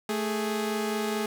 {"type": "tone pair together", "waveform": "sawtooth", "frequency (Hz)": [219.4, 414.2], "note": ["A3", "G#4"], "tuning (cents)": [-5, -5], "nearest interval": "major seventh", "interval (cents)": 1100, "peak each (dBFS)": [-26, -26], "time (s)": [0.09, 1.26], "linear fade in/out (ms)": 2, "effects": []}